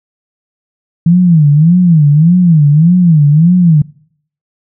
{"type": "tone with vibrato", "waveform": "sine", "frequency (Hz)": 161.9, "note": "E3", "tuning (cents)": -31, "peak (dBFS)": -3, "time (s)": [1.06, 3.82], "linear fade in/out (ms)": 5, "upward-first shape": "sine", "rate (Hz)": 1.7, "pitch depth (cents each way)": 200, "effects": ["noise-tail reverb RT60 0.6 s tail -23 dB re dry"]}